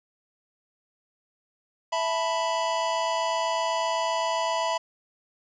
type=chord; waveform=square; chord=E suspended fourth; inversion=none; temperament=equal; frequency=659.3 / 880 / 987.8 Hz; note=E5 / A5 / B5; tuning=0 / 0 / 0 cents; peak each=-29 / -33 / -28 dBFS; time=1.92-4.78 s; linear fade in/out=10 ms; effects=resampled to 16000 Hz + 9-bit